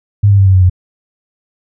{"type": "tone with pitch steps", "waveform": "sine", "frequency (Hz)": [102.1, 99.71, 97.38, 95.1, 92.87, 90.7], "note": ["G#2", "G2", "G2", "F#2", "F#2", "F#2"], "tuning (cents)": [-29, 30, -11, 48, 7, -34], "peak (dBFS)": -4, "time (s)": [0.23, 0.698], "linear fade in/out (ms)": 10, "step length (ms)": 78, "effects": []}